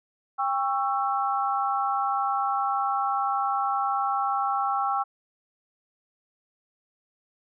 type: chord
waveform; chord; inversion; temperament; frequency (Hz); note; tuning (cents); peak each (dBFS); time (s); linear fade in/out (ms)
sine; C# diminished; second; just; 798.3 / 1108.7 / 1330.5; G5 / C#6 / E6; +31 / 0 / +16; -26 / -29 / -28; 0.38-5.04; 20
effects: none